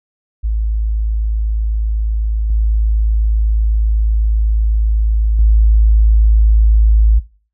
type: tone with level steps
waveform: sine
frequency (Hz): 54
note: A1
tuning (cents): -32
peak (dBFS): -13 / -10 / -6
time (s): 0.43-7.2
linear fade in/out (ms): 20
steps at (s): 2.5 / 5.39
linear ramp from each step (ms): 2
effects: noise-tail reverb RT60 0.4 s tail -20 dB re dry